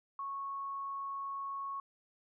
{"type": "tone", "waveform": "sine", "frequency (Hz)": 1103, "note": "C#6", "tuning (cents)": -9, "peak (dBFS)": -37, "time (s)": [0.19, 1.8], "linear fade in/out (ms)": 2, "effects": []}